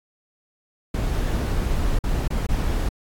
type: noise with dropouts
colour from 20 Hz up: brown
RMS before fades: -22 dBFS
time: 0.94-2.89 s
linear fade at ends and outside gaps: 5 ms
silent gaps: 1.989-2.038 / 2.278-2.303 / 2.466-2.488 s
effects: AAC 64 kbps